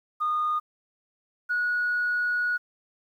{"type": "tone pair in turn", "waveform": "sine", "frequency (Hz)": [1226, 1458], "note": ["D#6", "F#6"], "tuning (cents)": [-26, -26], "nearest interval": "minor third", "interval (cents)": 300, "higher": "second", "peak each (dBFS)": -22, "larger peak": "neither", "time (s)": [[0.2, 0.6], [1.49, 2.58]], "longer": "second", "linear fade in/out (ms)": 20, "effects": ["tanh soft clip ceiling -19 dBFS", "10-bit"]}